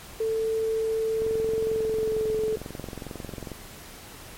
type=tone with pitch glide; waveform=sine; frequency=444.3 to 435.7 Hz; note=A4 to A4; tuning=+17 to -17 cents; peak=-23 dBFS; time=0.2-2.56 s; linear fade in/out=5 ms; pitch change=-34 cents; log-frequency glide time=1.59-2.3 s
type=click train; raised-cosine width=2 ms; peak=-22 dBFS; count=52; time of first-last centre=1.22-3.517 s; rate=22.2 Hz
effects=pink hiss -44 dBFS RMS until 4.37 s + MP3 64 kbps